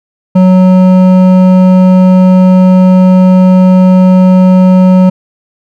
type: tone with hard clipping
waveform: sine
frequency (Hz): 185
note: F#3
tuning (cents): 0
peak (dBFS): -3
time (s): 0.35-5.1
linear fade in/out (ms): 10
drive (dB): 10
effects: none